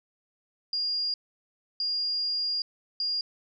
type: tone bursts at uneven times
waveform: sine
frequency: 4828 Hz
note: D8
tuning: 47 cents sharp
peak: -26 dBFS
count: 3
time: 0.73-1.14 / 1.8-2.62 / 3-3.21 s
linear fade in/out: 2 ms
effects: none